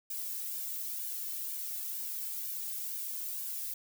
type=noise with flanger; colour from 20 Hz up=violet; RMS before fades=-38 dBFS; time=0.1-3.74 s; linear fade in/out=5 ms; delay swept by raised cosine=1.5 to 2.11 ms; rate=2.1 Hz; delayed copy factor=-0.85; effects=none